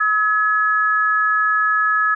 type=tone pair together; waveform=sine; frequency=1283 / 1695.8 Hz; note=E6 / G#6; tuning=-47 / +36 cents; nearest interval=perfect fourth; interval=483 cents; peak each=-17 dBFS; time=0-2.15 s; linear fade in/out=10 ms; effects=none